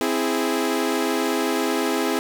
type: chord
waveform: sawtooth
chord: C augmented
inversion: none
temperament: equal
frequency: 261.6 / 329.6 / 415.3 Hz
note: C4 / E4 / G#4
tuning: 0 / 0 / 0 cents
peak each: -21 dBFS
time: 0.01-2.19 s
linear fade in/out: 0 ms
effects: none